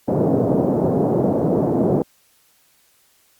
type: band-pass noise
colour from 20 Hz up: pink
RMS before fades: -18 dBFS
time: 0.08-2.02 s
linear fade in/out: 2 ms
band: 140 to 640 Hz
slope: 24 dB/octave
effects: white hiss -58 dBFS RMS until 3.39 s + Opus 48 kbps